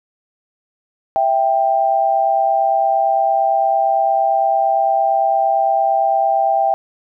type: tone pair together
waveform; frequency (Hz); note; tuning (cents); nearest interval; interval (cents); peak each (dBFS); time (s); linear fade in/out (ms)
sine; 658.2 / 787; E5 / G5; -3 / +7; minor third; 310; -17 / -14; 1.16-6.74; 0
effects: none